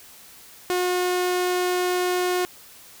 sawtooth tone, 360.9 Hz, F#4, 43 cents flat, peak -17 dBFS, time 0.7-2.45 s, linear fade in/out 0 ms, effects white hiss -47 dBFS RMS until 3 s

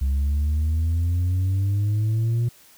sine exponential sweep, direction up, 66.8 to 120 Hz, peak -16 dBFS, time 0.01-2.49 s, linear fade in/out 10 ms, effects tanh soft clip ceiling -18 dBFS + white hiss -52 dBFS RMS until 2.77 s

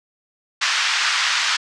pink band-pass noise, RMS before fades -20 dBFS, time 0.61-1.57 s, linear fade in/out 10 ms, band 1200 to 5900 Hz, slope 24 dB/octave, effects resampled to 22050 Hz

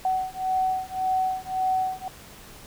sine beating tone pair, 750 / 751.8 Hz, F#5 / F#5, +23 / +27 cents, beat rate 1.8 Hz, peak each -26 dBFS, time 0.05-2.08 s, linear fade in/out 2 ms, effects pink hiss -46 dBFS RMS until 2.66 s

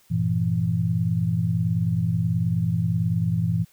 sine chord, E diminished, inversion first, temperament equal with one note detuned, 98 / 116.54 / 166.83 Hz, G2 / Bb2 / E3, 0 / 0 / +21 cents, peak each -27 / -24 / -23 dBFS, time 0.1-3.65 s, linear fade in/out 20 ms, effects white hiss -59 dBFS RMS until 3.72 s

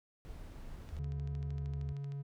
brown noise, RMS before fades -47 dBFS, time 0.25-0.99 s, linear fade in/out 0 ms
click train, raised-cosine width 0.2 ms, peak -40 dBFS, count 17, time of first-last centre 0.89-2.121 s, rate 13 Hz
triangle tone with vibrato, 74.5 Hz, D2, 25 cents sharp, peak -37 dBFS, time 0.92-1.93 s, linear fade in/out 5 ms, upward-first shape square, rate 2.2 Hz, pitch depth 15 cents each way
triangle tone with pitch glide, 141.3 to 140.41 Hz, C#3 to C#3, +34 to +23 cents, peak -36 dBFS, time 0.98-2.23 s, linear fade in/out 20 ms, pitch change -11 cents, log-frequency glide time 1.13-2.07 s
effects none

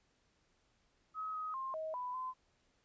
sine tone with pitch steps, 1274 / 1260 / 1059 / 633 / 994 / 1026 Hz, D#6 / D#6 / C6 / D#5 / B5 / C6, +41 / +21 / +21 / +30 / +11 / -34 cents, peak -38 dBFS, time 1.14-2.34 s, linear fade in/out 50 ms, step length 200 ms, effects pink hiss -75 dBFS RMS until 2.84 s + resampled to 16000 Hz

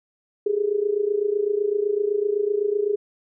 sine tone with amplitude modulation, 412.3 Hz, G#4, 13 cents flat, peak -16 dBFS, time 0.46-2.96 s, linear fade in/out 5 ms, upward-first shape sine, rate 27.9 Hz, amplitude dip 80%, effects none

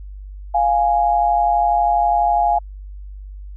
sine tone pair together, 698.5 / 830.7 Hz, F5 / G#5, 0 / 0 cents, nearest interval minor third, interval 300 cents, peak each -16 dBFS, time 0.54-2.59 s, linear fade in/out 10 ms, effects added 49 Hz sine -31 dBFS peak until 3.56 s

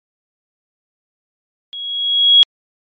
sine tone with level ramp, 3318 Hz, G#7, 2 cents flat, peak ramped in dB -26 to -3 dBFS, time 1.73-2.43 s, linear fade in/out 0 ms, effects MP3 32 kbps

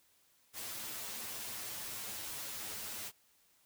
white noise with comb filter, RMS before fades -43 dBFS, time 0.53-3.12 s, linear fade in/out 50 ms, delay 9.3 ms, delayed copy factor +0.8, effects white hiss -70 dBFS RMS until 3.65 s

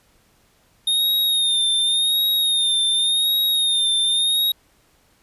square tone with vibrato, 3682 Hz, A#7, 22 cents flat, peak -17 dBFS, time 0.87-4.52 s, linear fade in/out 5 ms, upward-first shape sine, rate 0.89 Hz, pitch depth 52 cents each way, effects pink hiss -59 dBFS RMS until 5.22 s + resampled to 32000 Hz

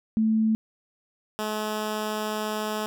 sine / 10% pulse tone pair in turn, 220 / 214 Hz, A3 / A3, 0 / -48 cents, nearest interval unison, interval 48 cents, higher first, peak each -19 dBFS, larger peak neither, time 0.17-0.55 / 1.39-2.86 s, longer second, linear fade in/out 0 ms, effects none

